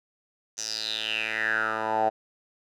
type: tone with band-pass filter sweep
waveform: 10% pulse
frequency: 110 Hz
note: A2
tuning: in tune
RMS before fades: -28 dBFS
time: 0.57-2.1 s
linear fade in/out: 20 ms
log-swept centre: 6200 to 720 Hz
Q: 6.9
effects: none